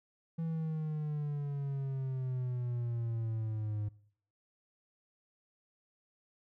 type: exponential sweep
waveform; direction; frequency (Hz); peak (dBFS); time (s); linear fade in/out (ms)
triangle; down; 165.2 to 104; -31; 0.38-3.89; 10
effects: noise-tail reverb RT60 0.6 s tail -21 dB re dry

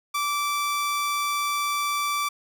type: tone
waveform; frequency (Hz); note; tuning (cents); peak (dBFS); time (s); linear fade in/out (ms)
sawtooth; 1164; D6; -16; -20; 0.14-2.29; 10
effects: none

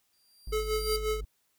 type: tone with exponential growth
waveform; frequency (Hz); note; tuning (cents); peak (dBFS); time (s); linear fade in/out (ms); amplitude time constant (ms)
sawtooth; 4736; D8; +14; -28; 0.13-0.96; 0; 180
type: tone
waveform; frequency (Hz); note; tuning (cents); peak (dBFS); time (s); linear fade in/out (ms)
triangle; 50.9; G#1; -34; -32; 0.47-1.25; 5
type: tone with tremolo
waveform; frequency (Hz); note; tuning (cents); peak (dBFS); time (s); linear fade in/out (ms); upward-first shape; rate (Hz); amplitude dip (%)
square; 431.4; A4; -34; -27; 0.52-1.21; 10; sine; 5.6; 70
effects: white hiss -73 dBFS RMS until 1.58 s

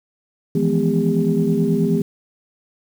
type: tone cluster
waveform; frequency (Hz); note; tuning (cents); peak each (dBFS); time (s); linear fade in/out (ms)
sine; 162.4 / 171.8 / 210.9 / 249.6 / 402.1; E3 / F3 / G#3 / B3 / G4; -26 / -28 / +27 / +19 / +44; -21; 0.55-2.02; 5
effects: tanh soft clip ceiling -5 dBFS + 7-bit

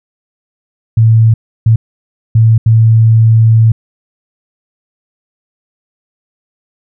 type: tone bursts at uneven times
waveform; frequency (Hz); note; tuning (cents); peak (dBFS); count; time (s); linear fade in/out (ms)
sine; 112.5; A2; +39; -3; 4; 0.97-1.34 / 1.66-1.76 / 2.35-2.58 / 2.66-3.72; 5
effects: none

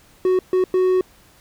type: tone bursts at uneven times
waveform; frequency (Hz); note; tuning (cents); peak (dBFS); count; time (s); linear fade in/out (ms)
triangle; 370; F#4; 0; -12; 3; 0.25-0.39 / 0.53-0.64 / 0.74-1.01; 2
effects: pink hiss -52 dBFS RMS until 1.4 s

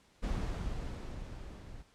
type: noise with level ramp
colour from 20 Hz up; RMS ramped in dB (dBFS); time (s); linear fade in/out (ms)
brown; -33 to -49; 0.22-1.83; 20
effects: pink hiss -66 dBFS RMS until 1.94 s + low-pass 8000 Hz 12 dB/octave

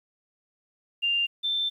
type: tone pair in turn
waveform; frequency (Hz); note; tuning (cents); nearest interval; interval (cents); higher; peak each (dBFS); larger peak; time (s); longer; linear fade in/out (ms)
sine; 2794 / 3554; F7 / A7; 0 / +17; major third; 417; second; -22 / -24; first; 1.02-1.27 / 1.43-1.7; second; 20
effects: 10-bit

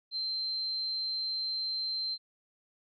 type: tone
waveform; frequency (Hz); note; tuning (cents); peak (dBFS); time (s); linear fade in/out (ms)
sine; 4123; C8; -26; -31; 0.11-2.18; 50
effects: none

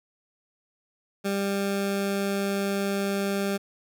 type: tone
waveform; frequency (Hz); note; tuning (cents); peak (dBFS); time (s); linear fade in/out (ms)
20% pulse; 198.3; G3; +20; -20; 1.24-3.58; 20
effects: none

